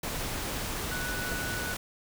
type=tone in noise; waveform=sine; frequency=1480 Hz; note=F#6; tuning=in tune; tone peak=-35 dBFS; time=0.91-1.74 s; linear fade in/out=5 ms; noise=pink; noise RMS=-34 dBFS; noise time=0.03-1.77 s; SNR=-4 dB; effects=none